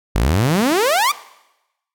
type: exponential sweep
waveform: sawtooth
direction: up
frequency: 46.28 to 1233 Hz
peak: -10 dBFS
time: 0.15-1.12 s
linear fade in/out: 10 ms
effects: noise-tail reverb RT60 0.9 s tail -18 dB re dry